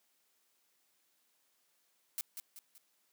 blue noise with echo, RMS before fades -37 dBFS, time 2.18-2.21 s, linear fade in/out 0 ms, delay 190 ms, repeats 3, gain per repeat -7 dB, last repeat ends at 2.78 s, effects white hiss -75 dBFS RMS until 3.12 s + high-pass 200 Hz 12 dB/octave

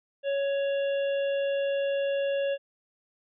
harmonic tone with a mistuned harmonic, 556 Hz, C#5, 5 cents sharp, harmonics 1 / 3 / 5 / 6, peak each -25 / -40 / -40 / -46 dBFS, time 0.23-2.58 s, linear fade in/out 50 ms, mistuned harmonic 6, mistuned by +45 cents, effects none

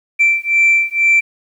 sine beating tone pair, 2341 / 2343.1 Hz, D7 / D7, -6 / -5 cents, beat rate 2.1 Hz, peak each -12 / -12 dBFS, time 0.19-1.21 s, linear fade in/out 20 ms, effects tanh soft clip ceiling -5 dBFS + 8-bit

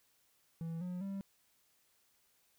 triangle tone with pitch steps, 164.81 / 179.73 / 195.99 Hz, E3 / F3 / G3, 0 / +50 / 0 cents, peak -36 dBFS, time 0.61-1.21 s, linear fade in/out 0 ms, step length 200 ms, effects white hiss -73 dBFS RMS until 2.58 s

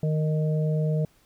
harmonic tone, 154.8 Hz, D#3, 9 cents flat, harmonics 1 / 3 / 4, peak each -22 / -32 / -34 dBFS, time 0.03-1.05 s, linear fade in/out 2 ms, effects pink hiss -62 dBFS RMS until 1.25 s

